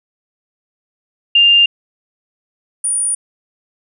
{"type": "tone pair in turn", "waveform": "sine", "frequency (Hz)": [2800, 9478], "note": ["F7", "D9"], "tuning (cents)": [4, 15], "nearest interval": "octave + major sixth", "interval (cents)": 2111, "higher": "second", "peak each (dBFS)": [-6, -14], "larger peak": "first", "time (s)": [[1.35, 1.66], [2.84, 3.15]], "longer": "neither", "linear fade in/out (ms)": 5, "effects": []}